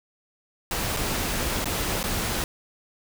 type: noise with dropouts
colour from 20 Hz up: pink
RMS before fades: -27 dBFS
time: 0.71-2.44 s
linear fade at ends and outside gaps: 1 ms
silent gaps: 0.966-0.97 / 1.644-1.656 / 2.03-2.039 s
effects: none